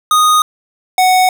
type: tone pair in turn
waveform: square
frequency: 1240 / 740.9 Hz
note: D#6 / F#5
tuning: -6 / +2 cents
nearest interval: major sixth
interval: 892 cents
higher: first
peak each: -8 dBFS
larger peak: neither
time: 0.11-0.42 / 0.98-1.29 s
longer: neither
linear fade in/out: 2 ms
effects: none

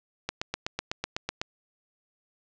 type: click train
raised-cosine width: 0.2 ms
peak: -12 dBFS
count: 10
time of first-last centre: 0.29-1.415 s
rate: 8 Hz
effects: low-pass 7000 Hz 12 dB/octave

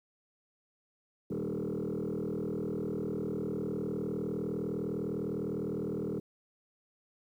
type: tone with frequency modulation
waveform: sine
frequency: 303.4 Hz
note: D#4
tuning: 44 cents flat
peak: -30 dBFS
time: 1.3-6.2 s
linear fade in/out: 10 ms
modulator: 39.8 Hz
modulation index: 4
effects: tanh soft clip ceiling -30 dBFS + 11-bit

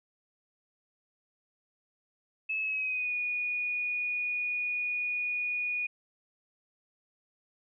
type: tone with pitch glide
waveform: sine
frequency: 2597 to 2458 Hz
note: E7 to D#7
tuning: -26 to -22 cents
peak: -29 dBFS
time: 2.49-5.87 s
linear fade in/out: 10 ms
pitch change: -96 cents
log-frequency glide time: 2.6-3.14 s
effects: none

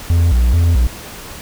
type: tone with vibrato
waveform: triangle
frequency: 71.4 Hz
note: D2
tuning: 48 cents flat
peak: -7 dBFS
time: 0.1-0.87 s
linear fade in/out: 0 ms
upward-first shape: square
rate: 2.3 Hz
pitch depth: 300 cents each way
effects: pink hiss -32 dBFS RMS until 1.41 s

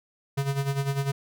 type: tone with tremolo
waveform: square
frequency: 138.59 Hz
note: C#3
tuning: in tune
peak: -23 dBFS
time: 0.37-1.12 s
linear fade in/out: 10 ms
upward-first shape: sine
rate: 10 Hz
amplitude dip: 70%
effects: none

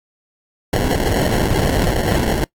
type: noise with sample-and-hold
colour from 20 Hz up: pink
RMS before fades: -17 dBFS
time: 0.73-2.44 s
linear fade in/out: 0 ms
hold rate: 1225 Hz
effects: noise-tail reverb RT60 0.1 s tail -24 dB re dry + AAC 64 kbps

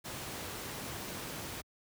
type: noise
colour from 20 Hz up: pink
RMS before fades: -41 dBFS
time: 0.04-1.62 s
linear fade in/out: 20 ms
effects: high-pass 80 Hz 12 dB/octave

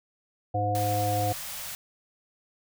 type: harmonic tone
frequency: 103.2 Hz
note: G#2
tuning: 10 cents flat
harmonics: 1 / 3 / 5 / 7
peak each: -28 / -36 / -32 / -27 dBFS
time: 0.54-1.33 s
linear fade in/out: 10 ms
type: band-stop noise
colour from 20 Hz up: white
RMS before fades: -37 dBFS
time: 0.75-1.75 s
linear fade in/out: 0 ms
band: 200 to 530 Hz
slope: 48 dB/octave
effects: none

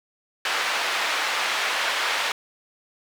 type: band-pass noise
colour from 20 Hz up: white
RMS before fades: -25 dBFS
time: 0.45-2.32 s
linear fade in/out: 2 ms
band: 720 to 2700 Hz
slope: 12 dB/octave
effects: none

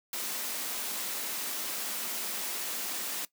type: high-pass noise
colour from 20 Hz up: white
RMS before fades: -35 dBFS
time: 0.13-3.25 s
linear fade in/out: 2 ms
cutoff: 180 Hz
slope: 96 dB/octave
effects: noise-tail reverb RT60 0.1 s tail -18 dB re dry

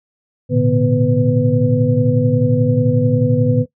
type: tone cluster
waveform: sine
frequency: 111.7 / 123 / 147.9 / 245.7 / 499.7 Hz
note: A2 / B2 / D3 / B3 / B4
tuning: +27 / -7 / +13 / -9 / +20 cents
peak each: -18 dBFS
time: 0.49-3.66 s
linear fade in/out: 50 ms
effects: noise-tail reverb RT60 0.1 s tail -17 dB re dry

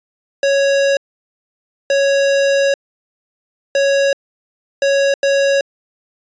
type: tone bursts at uneven times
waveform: square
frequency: 554.4 Hz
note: C#5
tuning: in tune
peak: -12 dBFS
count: 5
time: 0.43-0.97 / 1.9-2.74 / 3.75-4.13 / 4.82-5.14 / 5.23-5.61 s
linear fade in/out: 2 ms
effects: resampled to 16000 Hz

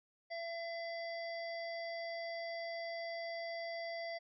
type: harmonic tone with a mistuned harmonic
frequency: 673 Hz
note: E5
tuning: 36 cents sharp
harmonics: 1 / 3 / 5 / 7 / 8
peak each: -41 / -46 / -60 / -51 / -62 dBFS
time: 0.3-4.19 s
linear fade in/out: 20 ms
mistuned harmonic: 8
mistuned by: +24 cents
effects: none

